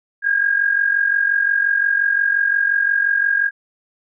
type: tone with amplitude modulation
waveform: sine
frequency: 1625 Hz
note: G#6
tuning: 38 cents flat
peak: -11 dBFS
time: 0.22-3.51 s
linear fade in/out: 50 ms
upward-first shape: sine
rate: 45.7 Hz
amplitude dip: 70%
effects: none

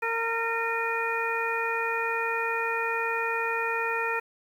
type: harmonic tone with a mistuned harmonic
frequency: 458.8 Hz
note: A#4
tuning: 28 cents flat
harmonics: 1 / 2 / 3 / 4 / 5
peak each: -32 / -32 / -32 / -32 / -32 dBFS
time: 0.02-4.2 s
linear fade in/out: 10 ms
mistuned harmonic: 5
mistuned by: +110 cents
effects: 9-bit

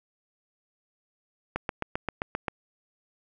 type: click train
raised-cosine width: 0.5 ms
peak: -13 dBFS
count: 8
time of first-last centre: 1.56-2.482 s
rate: 7.59 Hz
effects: none

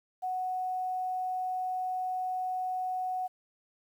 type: tone with quantisation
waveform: sine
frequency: 740 Hz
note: F#5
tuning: in tune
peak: -30 dBFS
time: 0.22-3.28 s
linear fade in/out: 20 ms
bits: 10
effects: none

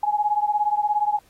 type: beating tone pair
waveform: sine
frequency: 830.6 / 847.6 Hz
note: G#5 / G#5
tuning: 0 / +35 cents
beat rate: 17 Hz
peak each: -21 / -23 dBFS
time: 0.03-1.19 s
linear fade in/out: 5 ms
effects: pink hiss -59 dBFS RMS until 1.29 s + AAC 48 kbps

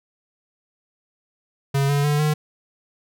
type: tone with pitch steps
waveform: square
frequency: 138.59 / 142.82 / 147.17 / 151.66 Hz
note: C#3 / D3 / D3 / D#3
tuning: 0 / -48 / +4 / -44 cents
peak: -18 dBFS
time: 1.74-2.34 s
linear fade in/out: 10 ms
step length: 150 ms
effects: none

